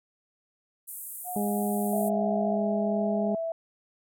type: band-pass noise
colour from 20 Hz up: white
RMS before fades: -40 dBFS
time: 0.87-2.1 s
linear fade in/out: 20 ms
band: 8400 to 15000 Hz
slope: 48 dB/octave
type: tone with vibrato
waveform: sine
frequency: 717 Hz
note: F5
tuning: 45 cents sharp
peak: -33 dBFS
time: 1.24-2.59 s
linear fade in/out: 50 ms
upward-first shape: triangle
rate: 3.1 Hz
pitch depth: 16 cents each way
type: harmonic tone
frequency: 205.5 Hz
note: G#3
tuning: 18 cents flat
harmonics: 1 / 2 / 3 / 4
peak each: -27 / -33 / -37 / -39 dBFS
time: 1.36-3.35 s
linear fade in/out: 2 ms
type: tone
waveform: sine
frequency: 659.3 Hz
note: E5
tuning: in tune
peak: -28 dBFS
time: 1.93-3.52 s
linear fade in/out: 2 ms
effects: none